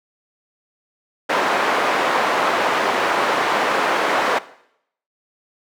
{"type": "band-pass noise", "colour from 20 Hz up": "white", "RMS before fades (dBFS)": -19, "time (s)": [1.29, 4.39], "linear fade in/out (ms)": 10, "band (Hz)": [390, 1300], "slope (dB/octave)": 12, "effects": ["noise-tail reverb RT60 0.7 s tail -17 dB re dry"]}